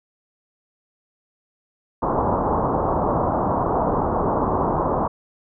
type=low-pass noise; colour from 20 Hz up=white; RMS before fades=-21 dBFS; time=2.02-5.08 s; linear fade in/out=10 ms; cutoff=1100 Hz; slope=48 dB/octave; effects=none